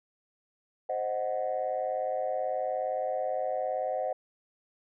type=chord; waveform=sine; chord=C diminished; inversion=none; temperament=equal; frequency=523.3 / 622.3 / 740 Hz; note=C5 / Eb5 / Gb5; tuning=0 / 0 / 0 cents; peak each=-32 dBFS; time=0.89-4.13 s; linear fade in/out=5 ms; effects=tanh soft clip ceiling -21 dBFS

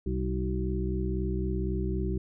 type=harmonic tone with a mistuned harmonic; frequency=63.9 Hz; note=C2; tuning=40 cents flat; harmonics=1 / 2 / 3 / 5 / 6; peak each=-30 / -35 / -34 / -37 / -35 dBFS; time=0.06-2.18 s; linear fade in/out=5 ms; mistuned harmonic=6; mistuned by=-28 cents; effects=none

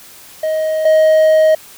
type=tone pair in turn; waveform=triangle; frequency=628 / 628 Hz; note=D#5 / D#5; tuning=+16 / +16 cents; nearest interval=unison; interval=0 cents; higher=neither; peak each=-12 / -5 dBFS; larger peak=second; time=0.43-0.85 / 0.85-1.55 s; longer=second; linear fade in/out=5 ms; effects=white hiss -39 dBFS RMS until 1.77 s

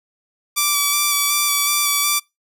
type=tone with vibrato; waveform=5% pulse; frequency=1160 Hz; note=D6; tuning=22 cents flat; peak=-4 dBFS; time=0.56-2.2 s; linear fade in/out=20 ms; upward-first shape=square; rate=2.7 Hz; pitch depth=16 cents each way; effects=noise-tail reverb RT60 0.2 s tail -25 dB re dry

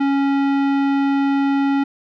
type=tone with tanh clipping; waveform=sine; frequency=277.2 Hz; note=C#4; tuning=in tune; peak=-17 dBFS; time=0-1.84 s; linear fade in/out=10 ms; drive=17 dB; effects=none

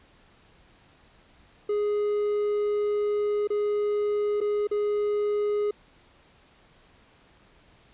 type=tone with dropouts; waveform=triangle; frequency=415.3 Hz; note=G#4; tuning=in tune; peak=-21 dBFS; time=1.69-5.71 s; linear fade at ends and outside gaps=5 ms; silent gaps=3.474-3.502 / 4.405-4.412 / 4.672-4.712 s; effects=pink hiss -58 dBFS RMS until 7.93 s + resampled to 8000 Hz

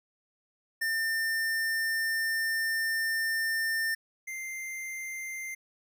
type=tone pair in turn; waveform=square; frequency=1800 / 2091 Hz; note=A6 / C7; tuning=+39 / -2 cents; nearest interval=minor third; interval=259 cents; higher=second; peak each=-28 / -36 dBFS; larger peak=first; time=0.81-3.95 / 4.27-5.55 s; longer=first; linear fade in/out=10 ms; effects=none

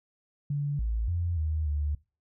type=tone with pitch steps; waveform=sine; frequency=144 / 55.7 / 86.5 / 78.1 / 73.7 Hz; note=D3 / A1 / F2 / D#2 / D2; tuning=-34 / +22 / -16 / +7 / +7 cents; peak=-26 dBFS; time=0.5-1.95 s; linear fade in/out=5 ms; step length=290 ms; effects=noise-tail reverb RT60 0.3 s tail -21 dB re dry

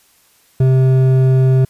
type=tone with hard clipping; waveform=sine; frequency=130.81 Hz; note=C3; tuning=in tune; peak=-10 dBFS; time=0.6-1.65 s; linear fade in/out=5 ms; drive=8 dB; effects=white hiss -53 dBFS RMS until 1.69 s + resampled to 32000 Hz

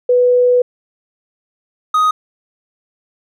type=tone pair in turn; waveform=sine / triangle; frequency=493.9 / 1250 Hz; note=B4 / D#6; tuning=0 / +8 cents; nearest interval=octave + major third; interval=1608 cents; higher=second; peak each=-8 dBFS; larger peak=neither; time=0.09-0.62 / 1.94-2.11 s; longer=first; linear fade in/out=5 ms; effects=none

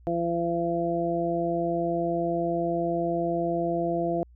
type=harmonic tone; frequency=170 Hz; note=F3; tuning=46 cents flat; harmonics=1 / 2 / 3 / 4; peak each=-32 / -28 / -32 / -28 dBFS; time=0.07-4.23 s; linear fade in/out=0 ms; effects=added 60 Hz sine -50 dBFS peak until 4.35 s

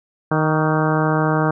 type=harmonic tone with a mistuned harmonic; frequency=155.56 Hz; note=D#3; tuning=in tune; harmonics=1 / 2 / 3 / 4 / 5 / 6 / 7 / 8 / 9 / 10; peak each=-19 / -22 / -24 / -25 / -26 / -27 / -27 / -28 / -29 / -29 dBFS; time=0.31-1.51 s; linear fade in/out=5 ms; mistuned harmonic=7; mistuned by=+47 cents; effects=none

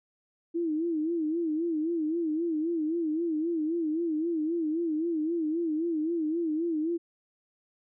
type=tone with vibrato; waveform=sine; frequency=323.4 Hz; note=E4; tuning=33 cents flat; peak=-26 dBFS; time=0.54-6.98 s; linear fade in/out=20 ms; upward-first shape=sine; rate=3.8 Hz; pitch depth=110 cents each way; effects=none

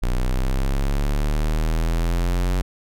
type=exponential sweep; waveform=square; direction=up; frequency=30.24 to 46.25 Hz; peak=-19 dBFS; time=0.02-2.62 s; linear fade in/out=10 ms; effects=none

